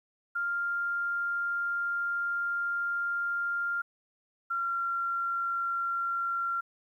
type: tone pair in turn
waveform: sine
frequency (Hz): 1396.9 / 1375.3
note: F6 / F6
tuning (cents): 0 / -27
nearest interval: unison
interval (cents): 27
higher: first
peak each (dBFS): -28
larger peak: neither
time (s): 0.35-3.82 / 4.5-6.61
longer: first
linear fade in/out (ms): 10
effects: 11-bit